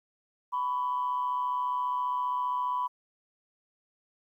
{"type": "tone pair together", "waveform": "sine", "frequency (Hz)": [994, 1128.9], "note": ["B5", "C#6"], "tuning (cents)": [11, 31], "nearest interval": "major second", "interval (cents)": 220, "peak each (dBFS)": [-27, -35], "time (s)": [0.52, 2.88], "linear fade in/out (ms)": 20, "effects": ["tanh soft clip ceiling -21 dBFS", "11-bit"]}